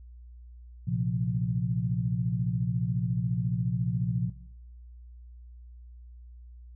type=chord; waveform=sine; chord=Bb suspended second; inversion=none; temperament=equal; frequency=116.54 / 130.81 / 174.61 Hz; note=Bb2 / C3 / F3; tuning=0 / 0 / 0 cents; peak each=-30 dBFS; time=0.87-4.3 s; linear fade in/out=10 ms; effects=noise-tail reverb RT60 0.8 s tail -18 dB re dry + added 60 Hz sine -45 dBFS peak until 6.75 s